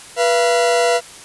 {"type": "tone pair together", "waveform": "40% pulse", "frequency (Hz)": [486.5, 681], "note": ["B4", "F5"], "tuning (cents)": [-26, -44], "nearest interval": "tritone", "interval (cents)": 582, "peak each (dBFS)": -15, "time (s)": [0.16, 1.01], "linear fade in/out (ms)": 50, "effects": ["white hiss -38 dBFS RMS until 1.24 s", "resampled to 24000 Hz"]}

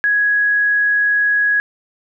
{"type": "tone", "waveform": "sine", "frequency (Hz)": 1667, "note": "G#6", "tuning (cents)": 6, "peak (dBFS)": -12, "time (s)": [0.04, 1.6], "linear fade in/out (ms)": 0, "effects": []}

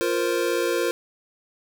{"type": "chord", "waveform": "square", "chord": "F suspended fourth", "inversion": "none", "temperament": "equal", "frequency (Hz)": [349.2, 466.2, 523.3], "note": ["F4", "Bb4", "C5"], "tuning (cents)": [0, 0, 0], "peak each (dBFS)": [-26, -26, -28], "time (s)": [0.01, 0.91], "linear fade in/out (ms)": 0, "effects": []}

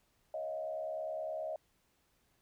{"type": "tone with frequency modulation", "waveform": "sine", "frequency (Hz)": 632, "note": "D#5", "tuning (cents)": 27, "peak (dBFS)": -36, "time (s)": [0.34, 1.56], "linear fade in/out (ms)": 2, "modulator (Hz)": 69.7, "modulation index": 0.79, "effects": ["pink hiss -74 dBFS RMS until 2.41 s"]}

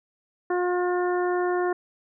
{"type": "harmonic tone", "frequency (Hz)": 357.7, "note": "F4", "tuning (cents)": 41, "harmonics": [1, 2, 3, 4, 5], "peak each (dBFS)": [-23, -29, -33, -35, -37], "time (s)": [0.5, 1.73], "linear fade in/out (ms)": 5, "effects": []}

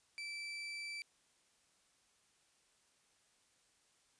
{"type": "tone", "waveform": "30% pulse", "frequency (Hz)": 2327, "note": "D7", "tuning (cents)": -17, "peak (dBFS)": -40, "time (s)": [0.18, 1.02], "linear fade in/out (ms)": 0, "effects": ["white hiss -73 dBFS RMS until 4.19 s", "resampled to 22050 Hz"]}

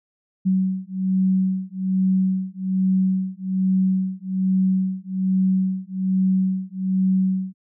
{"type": "beating tone pair", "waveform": "sine", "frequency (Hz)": [187.7, 188.9], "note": ["F#3", "F#3"], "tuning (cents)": [25, 36], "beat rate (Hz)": 1.2, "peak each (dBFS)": -21, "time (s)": [0.45, 7.54], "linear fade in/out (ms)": 20, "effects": []}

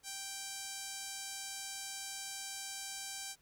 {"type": "tone with band-pass filter", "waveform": "sawtooth", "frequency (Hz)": 784, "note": "G5", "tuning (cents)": 0, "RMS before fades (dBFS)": -44, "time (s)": [0.03, 3.36], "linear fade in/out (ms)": 50, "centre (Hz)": 7500, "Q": 1.3, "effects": ["pink hiss -71 dBFS RMS until 3.41 s"]}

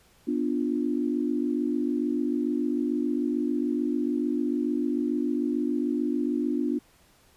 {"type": "chord", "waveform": "sine", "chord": "B diminished", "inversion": "none", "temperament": "equal", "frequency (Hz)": [246.9, 293.7, 349.2], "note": ["B3", "D4", "F4"], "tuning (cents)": [0, 0, 0], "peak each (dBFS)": [-28, -27, -31], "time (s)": [0.27, 6.79], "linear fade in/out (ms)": 10, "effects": ["pink hiss -60 dBFS RMS until 7.36 s", "resampled to 32000 Hz"]}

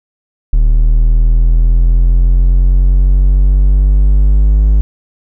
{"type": "linear sweep", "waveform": "triangle", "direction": "up", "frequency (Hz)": [37.83, 51.91], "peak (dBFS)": -3, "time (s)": [0.53, 4.81], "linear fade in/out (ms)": 0, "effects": []}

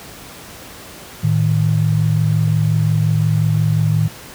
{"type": "tone pair together", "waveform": "sine", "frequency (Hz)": [109.9, 155.56], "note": ["A2", "D#3"], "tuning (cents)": [-2, 0], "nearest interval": "tritone", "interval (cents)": 602, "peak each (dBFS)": [-15, -15], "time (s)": [1.23, 4.08], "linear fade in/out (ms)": 10, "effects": ["pink hiss -36 dBFS RMS until 4.34 s", "high-pass 60 Hz 12 dB/octave"]}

